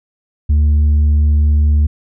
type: tone with tanh clipping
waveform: sine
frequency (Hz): 74.6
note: D2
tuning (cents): +28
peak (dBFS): -9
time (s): 0.49-1.87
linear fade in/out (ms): 10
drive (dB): 3
effects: none